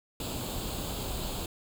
pink noise with comb filter, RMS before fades -35 dBFS, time 0.2-1.46 s, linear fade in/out 2 ms, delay 0.26 ms, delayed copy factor +0.7, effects none

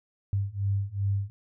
sine beating tone pair, 98 / 100.6 Hz, G2 / G2, 0 / +45 cents, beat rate 2.6 Hz, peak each -29 / -28 dBFS, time 0.33-1.3 s, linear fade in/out 0 ms, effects none

